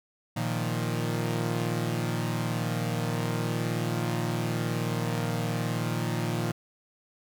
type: chord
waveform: sawtooth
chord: Bb suspended fourth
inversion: none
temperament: equal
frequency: 116.54 / 155.56 / 174.61 Hz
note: Bb2 / Eb3 / F3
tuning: 0 / 0 / 0 cents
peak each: -26 / -28 / -30 dBFS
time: 0.36-6.52 s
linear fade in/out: 10 ms
effects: none